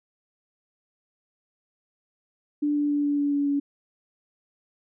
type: tone with pitch steps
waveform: sine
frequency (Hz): 293.7 / 292 / 290.3 / 288.7 / 287 / 285.3 / 283.7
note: D4 / D4 / D4 / D4 / D4 / C#4 / C#4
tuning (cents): 0 / -10 / -20 / -30 / -40 / +50 / +40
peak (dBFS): -21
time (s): 2.62-3.6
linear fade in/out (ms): 10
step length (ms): 140
effects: none